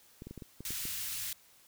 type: clicks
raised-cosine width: 3 ms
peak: -31 dBFS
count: 8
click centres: 0.221 / 0.27 / 0.31 / 0.377 / 0.422 / 0.606 / 0.706 / 0.854 s
type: band-stop noise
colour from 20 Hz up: white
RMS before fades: -38 dBFS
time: 0.65-1.33 s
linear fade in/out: 2 ms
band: 110 to 2000 Hz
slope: 12 dB/octave
effects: white hiss -62 dBFS RMS until 1.67 s